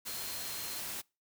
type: tone in noise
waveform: sine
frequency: 4186 Hz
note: C8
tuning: in tune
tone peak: -46 dBFS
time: 0.06-0.8 s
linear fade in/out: 20 ms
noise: white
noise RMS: -40 dBFS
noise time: 0.05-1.02 s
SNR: -9 dB
effects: noise-tail reverb RT60 0.3 s tail -26 dB re dry